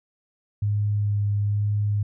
sine tone with vibrato, 103.1 Hz, G#2, 12 cents flat, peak -20 dBFS, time 0.62-2.03 s, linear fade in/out 5 ms, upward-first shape sine, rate 1.1 Hz, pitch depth 12 cents each way, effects none

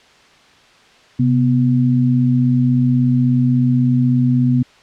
sine tone pair together, 130.52 / 246.9 Hz, C3 / B3, -4 / 0 cents, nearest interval major seventh, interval 1104 cents, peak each -14 dBFS, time 1.19-4.63 s, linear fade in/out 10 ms, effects white hiss -48 dBFS RMS until 4.82 s + low-pass 4000 Hz 12 dB/octave

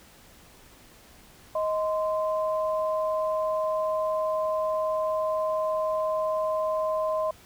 sine tone pair together, 628 / 1036 Hz, D#5 / C6, +16 / -17 cents, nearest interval major sixth, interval 867 cents, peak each -25 / -30 dBFS, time 1.55-7.31 s, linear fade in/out 5 ms, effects pink hiss -53 dBFS RMS until 7.45 s

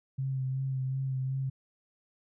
sine tone with vibrato, 132.5 Hz, C3, 22 cents sharp, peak -29 dBFS, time 0.18-1.5 s, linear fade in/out 10 ms, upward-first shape sine, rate 2.7 Hz, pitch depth 25 cents each way, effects none

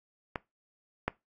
clicks, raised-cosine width 0.5 ms, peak -17 / -13 dBFS, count 2, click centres 0.358 / 1.08 s, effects noise-tail reverb RT60 0.2 s tail -20 dB re dry + AAC 48 kbps

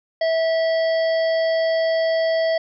harmonic tone, 652 Hz, E5, 19 cents flat, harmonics 1 / 3 / 5 / 7 / 8, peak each -17 / -29 / -36 / -35 / -40 dBFS, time 0.21-2.58 s, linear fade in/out 5 ms, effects none

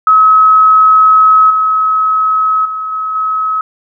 sine tone with level steps, 1282 Hz, E6, 49 cents flat, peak -3 / -8 / -16 / -14 / -11 dBFS, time 0.07-3.61 s, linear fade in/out 2 ms, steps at 1.5 / 2.65 / 2.92 / 3.15 s, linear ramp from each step 5 ms, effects none

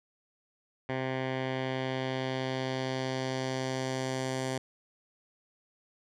10% pulse tone with low-pass filter sweep, 130.81 Hz, C3, in tune, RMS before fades -33 dBFS, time 0.89-4.58 s, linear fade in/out 2 ms, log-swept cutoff 2300 to 8100 Hz, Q 1.4, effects none

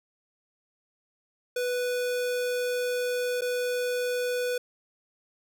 square tone with dropouts, 493.9 Hz, B4, in tune, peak -27 dBFS, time 1.56-4.58 s, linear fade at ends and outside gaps 5 ms, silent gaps 3.41-3.418 s, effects none

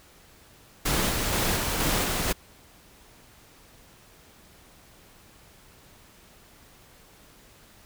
pink noise with tremolo, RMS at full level -25 dBFS, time 0.85-2.33 s, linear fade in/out 10 ms, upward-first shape square, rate 2.1 Hz, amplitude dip 25%, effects pink hiss -54 dBFS RMS until 7.85 s

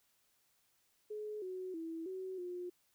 sine tone with pitch steps, 424 / 370.7 / 327.1 / 375.7 / 356.7 Hz, G#4 / F#4 / E4 / F#4 / F4, +36 / +3 / -13 / +26 / +37 cents, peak -40 dBFS, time 1.1-2.7 s, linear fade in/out 10 ms, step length 320 ms, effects white hiss -75 dBFS RMS until 2.94 s

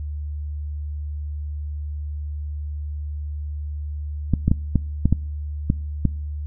clicks, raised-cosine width 5 ms, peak -4 dBFS, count 8, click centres 4.337 / 4.48 / 4.515 / 4.757 / 5.056 / 5.126 / 5.701 / 6.053 s, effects noise-tail reverb RT60 0.6 s tail -24 dB re dry + added 74 Hz sine -26 dBFS peak until 6.46 s

